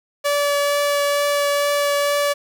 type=tone with vibrato; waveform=sawtooth; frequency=575 Hz; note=D5; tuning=37 cents flat; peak=-13 dBFS; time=0.24-2.34 s; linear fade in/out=20 ms; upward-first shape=triangle; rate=2.2 Hz; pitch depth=9 cents each way; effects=8-bit